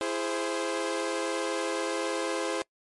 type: chord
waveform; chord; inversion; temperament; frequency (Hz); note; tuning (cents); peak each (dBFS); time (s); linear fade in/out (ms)
sawtooth; E augmented; none; equal with one note detuned; 334.2 / 415.3 / 523.3; E4 / G#4 / B#4; +24 / 0 / 0; -29 / -30 / -28; 0.01-2.62; 0
effects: noise-tail reverb RT60 0.1 s tail -25 dB re dry + MP3 48 kbps